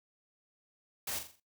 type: noise with echo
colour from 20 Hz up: white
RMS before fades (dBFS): -37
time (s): 1.07-1.19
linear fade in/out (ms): 5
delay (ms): 42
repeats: 5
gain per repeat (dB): -7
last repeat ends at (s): 1.4
effects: noise-tail reverb RT60 0.2 s tail -20 dB re dry